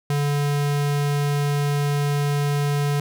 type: tone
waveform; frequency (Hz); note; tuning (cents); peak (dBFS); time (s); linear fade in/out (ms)
square; 144.3; D3; -30; -20; 0.1-3; 2
effects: none